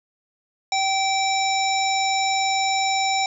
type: harmonic tone with a mistuned harmonic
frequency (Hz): 773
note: G5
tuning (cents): -24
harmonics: 1 / 3 / 5 / 7 / 9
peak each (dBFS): -21 / -26 / -28 / -29 / -31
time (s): 0.72-3.26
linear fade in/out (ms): 2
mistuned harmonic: 9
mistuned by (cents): +22
effects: none